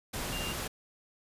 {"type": "tone in noise", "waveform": "sine", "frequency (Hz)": 2794, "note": "F7", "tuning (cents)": 0, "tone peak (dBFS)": -38, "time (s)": [0.32, 0.53], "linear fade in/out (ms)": 10, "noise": "pink", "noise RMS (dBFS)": -36, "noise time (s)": [0.13, 0.68], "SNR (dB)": -5, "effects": ["resampled to 32000 Hz"]}